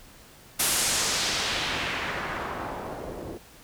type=noise with low-pass filter sweep; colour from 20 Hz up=white; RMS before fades=-29 dBFS; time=0.59-3.38 s; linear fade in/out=10 ms; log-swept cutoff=12000 to 400 Hz; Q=1.2; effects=pink hiss -51 dBFS RMS until 3.63 s